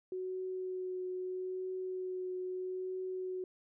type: tone with vibrato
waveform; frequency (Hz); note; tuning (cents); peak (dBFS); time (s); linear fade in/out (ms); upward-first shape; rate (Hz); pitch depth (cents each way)
sine; 370; F#4; 0; -36; 0.12-3.44; 2; triangle; 0.78; 14
effects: none

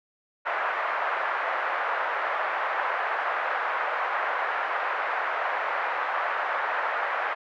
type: band-pass noise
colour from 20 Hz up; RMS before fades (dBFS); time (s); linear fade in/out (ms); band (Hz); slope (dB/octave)
white; -28; 0.45-7.35; 20; 590 to 1700; 24
effects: none

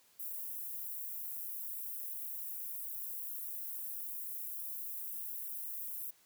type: high-pass noise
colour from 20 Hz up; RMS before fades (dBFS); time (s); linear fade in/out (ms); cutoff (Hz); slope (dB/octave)
white; -42; 0.19-6.11; 10; 12000; 24
effects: white hiss -67 dBFS RMS until 6.25 s + high-pass 80 Hz 12 dB/octave

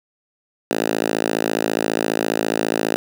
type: tone with high-pass filter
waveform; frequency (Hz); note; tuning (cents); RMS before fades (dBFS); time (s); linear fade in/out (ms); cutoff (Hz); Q
5% pulse; 54.7; A1; -9; -21; 0.71-2.96; 0; 280; 1.2
effects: none

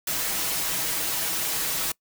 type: noise with comb filter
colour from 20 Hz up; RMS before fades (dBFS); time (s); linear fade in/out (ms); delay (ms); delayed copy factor
white; -27; 0.07-1.92; 5; 6.2; +0.7
effects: noise-tail reverb RT60 0.1 s tail -24 dB re dry

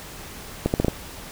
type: accelerating click train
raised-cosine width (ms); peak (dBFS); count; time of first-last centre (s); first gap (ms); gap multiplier
2; -6; 5; 0.66-0.883; 79; 0.77
effects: pink hiss -39 dBFS RMS until 1.31 s

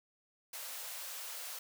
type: high-pass noise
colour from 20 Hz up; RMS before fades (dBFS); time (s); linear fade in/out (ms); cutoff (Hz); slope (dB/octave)
white; -44; 0.53-1.59; 5; 470; 96
effects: none

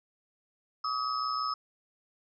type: tone cluster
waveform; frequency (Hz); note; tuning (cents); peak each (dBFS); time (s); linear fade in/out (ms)
sine; 1142 / 1268 / 5200; D6 / D#6 / E8; -49 / +32 / -24; -35 / -31 / -37; 0.84-1.54; 5
effects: none

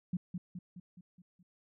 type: tone with echo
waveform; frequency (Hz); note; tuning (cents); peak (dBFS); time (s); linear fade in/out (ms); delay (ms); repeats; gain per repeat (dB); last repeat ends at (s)
sine; 178.8; F3; +41; -30; 0.13-0.17; 5; 210; 6; -5; 1.43
effects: none

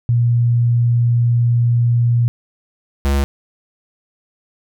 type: tone pair in turn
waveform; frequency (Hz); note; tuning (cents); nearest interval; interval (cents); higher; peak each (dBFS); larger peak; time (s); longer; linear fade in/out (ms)
sine / square; 119.1 / 69.53; A#2 / C#2; +38 / +6; major sixth; 932; first; -11 / -14; first; 0.09-2.28 / 3.05-3.24; first; 0
effects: none

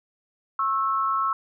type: tone pair together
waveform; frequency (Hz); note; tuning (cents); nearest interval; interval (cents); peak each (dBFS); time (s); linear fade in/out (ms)
sine; 1090 / 1318.5; C#6 / E6; -29 / 0; minor third; 329; -24 / -24; 0.59-1.33; 2
effects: none

